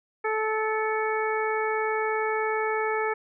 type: harmonic tone with a mistuned harmonic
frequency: 435.4 Hz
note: A4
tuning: 18 cents flat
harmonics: 1 / 2 / 3 / 4 / 5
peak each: -27 / -30 / -32 / -33 / -34 dBFS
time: 0.24-3.14 s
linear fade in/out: 10 ms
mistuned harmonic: 5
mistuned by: +35 cents
effects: none